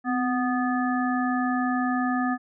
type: harmonic tone with a mistuned harmonic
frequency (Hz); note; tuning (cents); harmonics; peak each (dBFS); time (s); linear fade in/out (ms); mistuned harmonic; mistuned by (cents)
246.9; B3; 0; 1 / 3 / 5 / 7; -24 / -29 / -31 / -32; 0.04-2.38; 50; 1; +48
effects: none